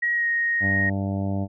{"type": "tone with pitch glide", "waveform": "sine", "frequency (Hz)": [1900, 1868.4], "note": ["A#6", "A#6"], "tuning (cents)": [33, 3], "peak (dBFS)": -20, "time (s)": [0.02, 0.9], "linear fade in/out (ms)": 10, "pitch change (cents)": -30, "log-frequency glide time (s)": [0.13, 0.28]}
{"type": "harmonic tone", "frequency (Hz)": 98, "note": "G2", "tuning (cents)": 0, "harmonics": [1, 2, 3, 4, 5, 6, 7, 8, 9], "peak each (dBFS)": [-26, -27, -32, -42, -44, -36, -37, -47, -45], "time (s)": [0.6, 1.48], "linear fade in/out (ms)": 50}
{"effects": []}